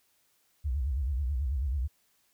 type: tone with vibrato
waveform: sine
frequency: 67.2 Hz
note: C2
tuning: 47 cents sharp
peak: -27 dBFS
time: 0.64-1.88 s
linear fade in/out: 20 ms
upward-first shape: sine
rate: 9.2 Hz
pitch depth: 210 cents each way
effects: white hiss -70 dBFS RMS until 2.33 s